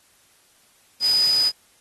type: tone in noise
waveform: sine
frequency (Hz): 4978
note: D#8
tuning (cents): 0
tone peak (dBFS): -16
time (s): 1-1.52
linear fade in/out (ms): 50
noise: white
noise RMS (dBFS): -32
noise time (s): 1-1.52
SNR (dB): +13
effects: white hiss -58 dBFS RMS until 1.8 s + AAC 32 kbps